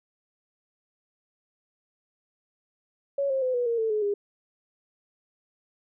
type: tone with pitch steps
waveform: sine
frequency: 558 / 533.4 / 509.9 / 487.5 / 466 / 445.5 / 425.8 / 407.1 Hz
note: C#5 / C5 / C5 / B4 / A#4 / A4 / G#4 / G#4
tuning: +11 / +33 / -45 / -23 / -1 / +22 / +43 / -35 cents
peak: -23 dBFS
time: 3.18-4.14 s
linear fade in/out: 5 ms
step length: 120 ms
effects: none